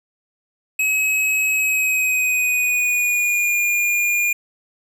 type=tone with pitch glide; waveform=square; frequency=2558 to 2420 Hz; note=D#7 to D#7; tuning=+47 to -49 cents; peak=-17 dBFS; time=0.79-4.33 s; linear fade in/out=5 ms; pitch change=-96 cents; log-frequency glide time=1.53-3.56 s; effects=none